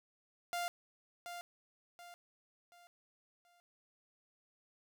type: tone with echo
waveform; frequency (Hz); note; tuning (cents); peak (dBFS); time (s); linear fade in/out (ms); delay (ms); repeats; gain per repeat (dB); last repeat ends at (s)
sawtooth; 698.5; F5; 0; -32; 0.53-0.68; 0; 730; 4; -8; 3.6
effects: none